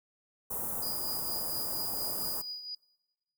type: band-stop noise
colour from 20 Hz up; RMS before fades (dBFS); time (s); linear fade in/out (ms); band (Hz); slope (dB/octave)
white; -35; 0.5-2.42; 10; 1100 to 9400; 24
type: tone with tremolo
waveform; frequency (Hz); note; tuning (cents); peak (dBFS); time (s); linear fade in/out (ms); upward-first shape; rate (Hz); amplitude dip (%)
sine; 4917; D#8; -21; -35; 0.82-2.75; 5; triangle; 4.3; 65
effects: noise-tail reverb RT60 1.0 s tail -22 dB re dry